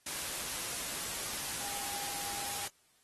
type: tone in noise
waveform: sine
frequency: 808 Hz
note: G#5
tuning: 48 cents flat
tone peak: -46 dBFS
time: 1.6-2.66 s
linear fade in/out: 5 ms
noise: white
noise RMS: -38 dBFS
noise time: 0.06-2.68 s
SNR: -11 dB
effects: white hiss -69 dBFS RMS until 3.03 s + AAC 32 kbps